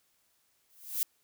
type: noise with exponential growth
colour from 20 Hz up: violet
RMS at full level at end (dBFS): -27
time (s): 0.7-1.03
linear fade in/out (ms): 0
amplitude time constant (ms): 71
effects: white hiss -72 dBFS RMS until 1.23 s